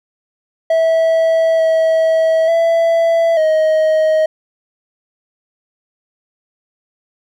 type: tone with pitch steps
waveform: triangle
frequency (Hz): 652 / 646 / 665 / 628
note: E5 / E5 / E5 / D#5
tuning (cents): -19 / -35 / +15 / +16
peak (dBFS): -8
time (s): 0.7-4.26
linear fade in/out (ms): 5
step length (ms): 890
effects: none